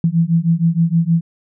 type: beating tone pair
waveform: sine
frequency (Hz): 163.6 / 170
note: E3 / F3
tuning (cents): -13 / -46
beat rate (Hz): 6.4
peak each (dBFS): -15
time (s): 0.04-1.21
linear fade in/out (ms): 2
effects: none